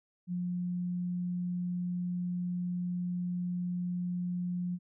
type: tone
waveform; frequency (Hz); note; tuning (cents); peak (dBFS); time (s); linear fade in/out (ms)
sine; 177.9; F3; +32; -31; 0.27-4.79; 50
effects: none